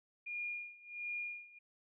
sine tone with tremolo, 2423 Hz, D#7, 47 cents flat, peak -37 dBFS, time 0.26-1.59 s, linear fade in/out 10 ms, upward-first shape sine, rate 1.4 Hz, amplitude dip 90%, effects none

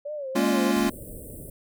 sine tone with vibrato, 563 Hz, C#5, 27 cents sharp, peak -30 dBFS, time 0.05-0.72 s, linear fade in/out 10 ms, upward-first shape sine, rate 3 Hz, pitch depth 130 cents each way
square chord, Bb minor seventh, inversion third, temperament equal, 207.7 / 233.1 / 277.2 / 349.2 Hz, Ab3 / Bb3 / Db4 / F4, 0 / 0 / 0 / 0 cents, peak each -27 dBFS, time 0.35-0.9 s, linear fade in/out 10 ms
pink band-stop noise, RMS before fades -40 dBFS, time 0.76-1.5 s, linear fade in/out 5 ms, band 630 to 8200 Hz, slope 96 dB/octave
effects none

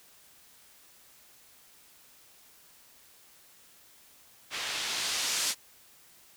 blue noise with low-pass filter sweep, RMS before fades -32 dBFS, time 4.5-5.55 s, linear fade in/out 50 ms, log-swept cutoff 3000 to 6900 Hz, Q 0.82, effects white hiss -58 dBFS RMS until 6.36 s

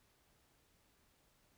silence, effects pink hiss -73 dBFS RMS until 1.57 s

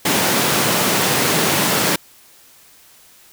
pink high-pass noise, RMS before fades -17 dBFS, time 0.05-1.96 s, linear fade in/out 5 ms, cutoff 140 Hz, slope 24 dB/octave, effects white hiss -48 dBFS RMS until 3.32 s

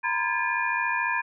sine tone cluster, 940 / 1014 / 1623 / 1727 / 2421 Hz, A#5 / B5 / G#6 / A6 / D#7, +14 / +45 / -40 / -33 / -48 cents, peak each -30 dBFS, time 0.03-1.22 s, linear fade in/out 20 ms, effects none

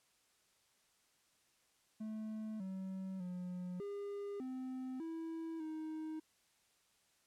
triangle tone with pitch steps, 217.2 / 189.8 / 179.9 / 404.5 / 258.1 / 326.6 / 314 Hz, A3 / F#3 / F#3 / G#4 / C4 / E4 / D#4, -22 / +44 / -48 / -46 / -23 / -16 / +16 cents, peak -39 dBFS, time 2-6.2 s, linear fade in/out 10 ms, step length 600 ms, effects white hiss -74 dBFS RMS until 7.26 s + low-pass 10000 Hz 12 dB/octave

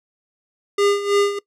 square tone with tremolo, 404.7 Hz, G#4, 45 cents flat, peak -14 dBFS, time 0.78-1.39 s, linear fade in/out 5 ms, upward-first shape sine, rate 3.1 Hz, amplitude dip 75%, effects noise-tail reverb RT60 0.1 s tail -20 dB re dry + low-pass 8000 Hz 12 dB/octave

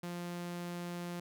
sawtooth tone, 174.61 Hz, F3, in tune, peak -35 dBFS, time 0.03-1.2 s, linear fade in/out 5 ms, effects none

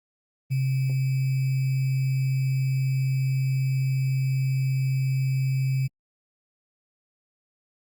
sine tone with sample-and-hold, 132.7 Hz, C3, 25 cents sharp, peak -21 dBFS, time 0.5-5.88 s, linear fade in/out 20 ms, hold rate 2450 Hz, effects Opus 24 kbps

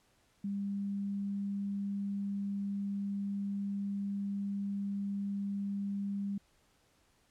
sine tone, 199.8 Hz, G3, 33 cents sharp, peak -33 dBFS, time 0.44-6.38 s, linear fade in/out 5 ms, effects pink hiss -70 dBFS RMS until 7.3 s + low-pass 11000 Hz 12 dB/octave

